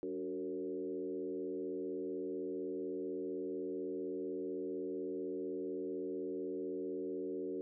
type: tone with frequency modulation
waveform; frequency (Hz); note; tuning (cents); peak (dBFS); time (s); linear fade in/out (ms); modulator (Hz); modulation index
sine; 373; F#4; +14; -37; 0.03-7.61; 0; 84.2; 1.2
effects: none